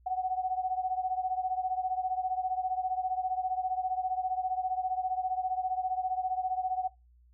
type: beating tone pair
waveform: sine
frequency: 740 / 755 Hz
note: F#5 / F#5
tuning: 0 / +35 cents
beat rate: 15 Hz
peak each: -30 / -34 dBFS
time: 0.06-6.88 s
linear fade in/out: 10 ms
effects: noise-tail reverb RT60 0.2 s tail -19 dB re dry + added 60 Hz sine -58 dBFS peak until 7.33 s